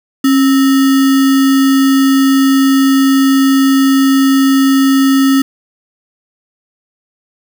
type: tone with sample-and-hold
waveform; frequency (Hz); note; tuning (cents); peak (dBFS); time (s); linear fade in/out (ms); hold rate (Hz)
sine; 270.6; C#4; -42; -6; 0.24-5.42; 5; 1575
effects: none